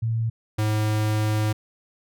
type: tone pair in turn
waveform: sine / square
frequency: 113.7 / 107.32 Hz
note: A#2 / A2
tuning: -43 / -43 cents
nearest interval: minor second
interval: 100 cents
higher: first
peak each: -21 dBFS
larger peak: neither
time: 0.02-0.3 / 0.58-1.53 s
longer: second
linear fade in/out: 10 ms
effects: none